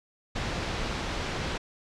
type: low-pass noise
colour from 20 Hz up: pink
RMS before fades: -32 dBFS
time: 0.35-1.58 s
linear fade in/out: 10 ms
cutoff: 4900 Hz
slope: 12 dB/octave
effects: low-pass 8000 Hz 12 dB/octave